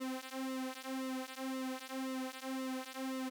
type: tone with flanger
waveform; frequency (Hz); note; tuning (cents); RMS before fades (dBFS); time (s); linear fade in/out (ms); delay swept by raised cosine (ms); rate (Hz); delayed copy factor
sawtooth; 261.6; C4; 0; -41; 0-3.3; 20; 1.2 to 4; 1.9; -0.95
effects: none